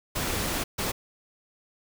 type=noise bursts at uneven times; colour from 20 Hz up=pink; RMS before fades=-29 dBFS; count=2; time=0.15-0.64 / 0.78-0.92 s; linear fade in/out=10 ms; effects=none